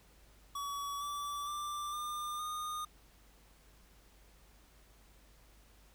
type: tone with pitch steps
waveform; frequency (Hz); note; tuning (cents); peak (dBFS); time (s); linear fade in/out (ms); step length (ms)
square; 1134 / 1156.5 / 1179.4 / 1202.8 / 1226.7; C#6 / D6 / D6 / D6 / D#6; +39 / -27 / +7 / +41 / -25; -38; 0.55-2.85; 5; 460
effects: added 50 Hz sine -62 dBFS peak until 5.94 s + pink hiss -65 dBFS RMS until 5.94 s